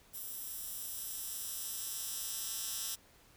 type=tone with high-pass filter sweep; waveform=10% pulse; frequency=223.5 Hz; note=A3; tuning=27 cents sharp; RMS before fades=-41 dBFS; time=0.13-2.96 s; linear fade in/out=20 ms; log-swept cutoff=12000 to 6100 Hz; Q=0.79; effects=pink hiss -63 dBFS RMS until 3.36 s